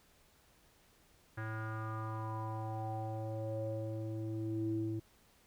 square tone with low-pass filter sweep, 110 Hz, A2, in tune, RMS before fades -39 dBFS, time 1.37-5 s, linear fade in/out 10 ms, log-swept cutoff 1600 to 290 Hz, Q 5.9, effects pink hiss -67 dBFS RMS until 5.46 s

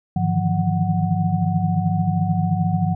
sine tone cluster, 102.4 / 153 / 162.3 / 175.8 / 740 Hz, G#2 / D#3 / E3 / F3 / F#5, -24 / -29 / -27 / +12 / 0 cents, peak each -23 / -25 / -24 / -21 / -27 dBFS, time 0.16-2.95 s, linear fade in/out 5 ms, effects none

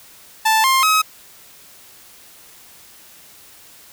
sawtooth tone with pitch steps, 880 / 1058.7 / 1273.6 Hz, A5 / C6 / D#6, 0 / +20 / +40 cents, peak -9 dBFS, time 0.45-1.02 s, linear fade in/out 10 ms, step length 190 ms, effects white hiss -45 dBFS RMS until 3.92 s

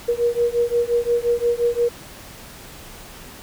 sine beating tone pair, 472.8 / 478.5 Hz, A#4 / A#4, +24 / +45 cents, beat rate 5.7 Hz, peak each -20 dBFS, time 0.08-1.89 s, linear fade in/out 10 ms, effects pink hiss -40 dBFS RMS until 3.42 s

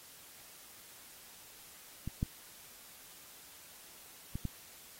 clicks, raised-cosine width 5 ms, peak -25 / -19 / -25 / -23 dBFS, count 4, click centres 2.076 / 2.229 / 4.355 / 4.453 s, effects white hiss -55 dBFS RMS until 4.99 s + AAC 48 kbps

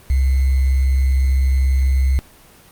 sine tone with sample-and-hold, 66.1 Hz, C2, 18 cents sharp, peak -12 dBFS, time 0.1-2.19 s, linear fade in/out 0 ms, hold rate 2100 Hz, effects pink hiss -46 dBFS RMS until 2.71 s + Opus 24 kbps

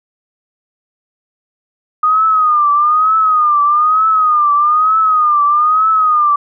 sine tone with vibrato, 1232 Hz, D#6, 17 cents flat, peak -8 dBFS, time 2.03-6.36 s, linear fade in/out 5 ms, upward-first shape triangle, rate 1.1 Hz, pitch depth 110 cents each way, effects none

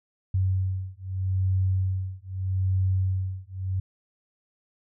sine beating tone pair, 93.8 / 94.6 Hz, F#2 / F#2, +24 / +39 cents, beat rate 0.8 Hz, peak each -26 dBFS, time 0.34-3.8 s, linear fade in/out 5 ms, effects none

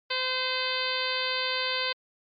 harmonic tone, 514 Hz, C5, 31 cents flat, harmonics 1 / 2 / 3 / 4 / 5 / 6 / 7 / 8 / 9, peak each -35 / -35 / -35 / -35 / -35 / -35 / -35 / -35 / -35 dBFS, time 0.1-1.93 s, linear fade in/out 10 ms, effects MP3 48 kbps

